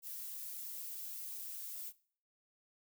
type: noise with flanger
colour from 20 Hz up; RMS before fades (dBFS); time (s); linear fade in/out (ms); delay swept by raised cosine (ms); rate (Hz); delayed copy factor
violet; -45; 0.02-1.93; 50; 1.4 to 3.2; 1.7; +0.5
effects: noise-tail reverb RT60 0.5 s tail -20 dB re dry